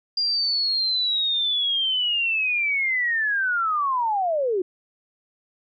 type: linear sweep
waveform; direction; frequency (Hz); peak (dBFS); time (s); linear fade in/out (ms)
sine; down; 4825 to 349.2; -20; 0.17-4.62; 5
effects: none